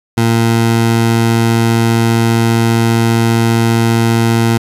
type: tone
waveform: 20% pulse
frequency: 115 Hz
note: A#2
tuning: 23 cents flat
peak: -4 dBFS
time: 0.17-4.58 s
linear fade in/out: 10 ms
effects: resampled to 32000 Hz